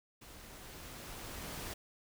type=noise with level ramp; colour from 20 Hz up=pink; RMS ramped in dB=-54 to -42 dBFS; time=0.21-1.74 s; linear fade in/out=10 ms; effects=none